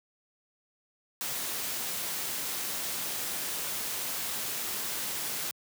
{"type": "noise", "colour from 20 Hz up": "white", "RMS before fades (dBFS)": -34, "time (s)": [1.21, 5.51], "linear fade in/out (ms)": 0, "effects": ["high-pass 100 Hz 12 dB/octave"]}